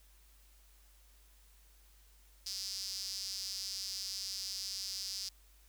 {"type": "tone with high-pass filter", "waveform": "sawtooth", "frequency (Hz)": 194, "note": "G3", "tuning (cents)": -18, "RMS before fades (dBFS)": -41, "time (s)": [2.46, 5.29], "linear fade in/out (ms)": 5, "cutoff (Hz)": 5000, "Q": 6.2, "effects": ["added 50 Hz sine -61 dBFS peak until 5.68 s", "white hiss -67 dBFS RMS until 5.68 s"]}